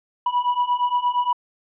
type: beating tone pair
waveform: triangle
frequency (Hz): 974 / 982.6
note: B5 / B5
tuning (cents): -24 / -9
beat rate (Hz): 8.6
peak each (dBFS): -21 / -19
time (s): 0.26-1.33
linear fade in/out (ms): 5
effects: resampled to 8000 Hz